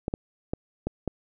clicks, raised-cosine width 2 ms, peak -14 dBFS, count 5, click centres 0.081 / 0.139 / 0.535 / 0.87 / 1.077 s, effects none

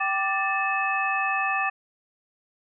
sine tone cluster, 777 / 1177 / 1768 / 2586 Hz, G5 / D6 / A6 / E7, -16 / +3 / +8 / -34 cents, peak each -28 dBFS, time 0-1.7 s, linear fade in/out 10 ms, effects none

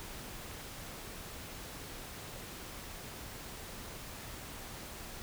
silence, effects pink hiss -46 dBFS RMS until 5.22 s

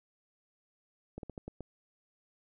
slowing click train, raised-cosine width 2 ms, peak -28 dBFS, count 6, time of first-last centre 1.18-1.607 s, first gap 52 ms, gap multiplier 1.25, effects none

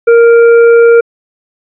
sine tone with hard clipping, 466.2 Hz, A#4, in tune, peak -3 dBFS, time 0.07-1.01 s, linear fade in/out 10 ms, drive 7 dB, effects resampled to 8000 Hz

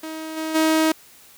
sawtooth tone with level steps, 316.9 Hz, D#4, 32 cents sharp, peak -26 / -21 / -12 dBFS, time 0.03-0.92 s, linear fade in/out 5 ms, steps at 0.36 / 0.54 s, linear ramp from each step 20 ms, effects white hiss -49 dBFS RMS until 1.37 s

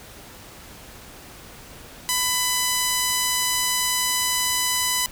5% pulse tone, 999 Hz, B5, 20 cents sharp, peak -8 dBFS, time 2.09-5.06 s, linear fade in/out 0 ms, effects pink hiss -43 dBFS RMS until 5.11 s

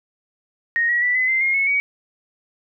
sine tone with pitch steps, 1864.7 / 1916 / 1968.7 / 2023 / 2079 / 2136 / 2195 / 2255 Hz, A#6 / A#6 / B6 / B6 / C7 / C7 / C#7 / C#7, 0 / +47 / -6 / +41 / -12 / +35 / -18 / +29 cents, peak -16 dBFS, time 0.76-1.8 s, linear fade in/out 0 ms, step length 130 ms, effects none

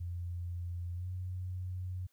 sine tone with pitch glide, 87.31 to 91.44 Hz, F2 to F#2, 0 to -20 cents, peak -36 dBFS, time 0-2.07 s, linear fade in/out 10 ms, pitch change +80 cents, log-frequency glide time 0.94-1.08 s, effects white hiss -75 dBFS RMS until 2.12 s

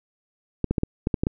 clicks, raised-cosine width 3 ms, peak -9 dBFS, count 8, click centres 0.643 / 0.71 / 0.782 / 0.834 / 1.071 / 1.142 / 1.235 / 1.269 s, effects none

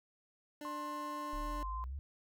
25% pulse tone, 296 Hz, D4, 14 cents sharp, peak -40 dBFS, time 0.61-1.63 s, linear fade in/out 2 ms
sine tone with pitch glide, 1059 to 1037.8 Hz, C6 to C6, +21 to -14 cents, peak -40 dBFS, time 0.65-1.84 s, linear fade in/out 0 ms, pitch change -35 cents, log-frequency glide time 1.48-1.72 s
sine exponential sweep, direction up, 33.3 to 73.42 Hz, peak -39 dBFS, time 1.33-1.99 s, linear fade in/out 0 ms
effects none

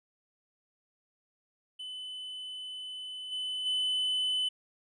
triangle tone with level steps, 3016 Hz, F#7, 32 cents sharp, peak -37 / -31 / -26 dBFS, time 1.79-4.49 s, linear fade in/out 10 ms, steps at 3.31 / 3.65 s, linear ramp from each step 20 ms, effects resampled to 22050 Hz

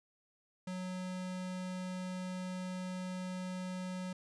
square tone, 183.9 Hz, F#3, 10 cents flat, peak -39 dBFS, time 0.67-4.13 s, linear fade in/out 5 ms, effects resampled to 22050 Hz + 13-bit

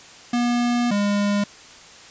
square tone pair in turn, 240.9 / 203.7 Hz, B3 / G#3, -43 / -33 cents, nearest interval minor third, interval 290 cents, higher first, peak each -19 dBFS, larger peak neither, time 0.33-0.91 / 0.91-1.44 s, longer first, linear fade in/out 5 ms, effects white hiss -44 dBFS RMS until 2.1 s + resampled to 16000 Hz

